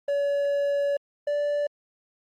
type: tone pair in turn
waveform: triangle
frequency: 568 / 582.6 Hz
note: C#5 / D5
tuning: +42 / -14 cents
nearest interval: unison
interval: 44 cents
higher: second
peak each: -20 / -21 dBFS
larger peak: first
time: 0.08-0.97 / 1.27-1.67 s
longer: first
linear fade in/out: 5 ms
effects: Opus 24 kbps